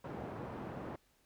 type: band-pass noise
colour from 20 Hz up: pink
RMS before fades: -44 dBFS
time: 0.04-0.96 s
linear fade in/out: 5 ms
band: 120 to 960 Hz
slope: 12 dB/octave
effects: pink hiss -72 dBFS RMS until 1.25 s